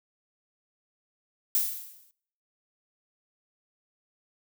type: noise with exponential decay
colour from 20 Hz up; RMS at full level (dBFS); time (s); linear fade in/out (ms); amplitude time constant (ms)
violet; -23; 1.55-2.11; 0; 120
effects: noise-tail reverb RT60 0.7 s tail -24 dB re dry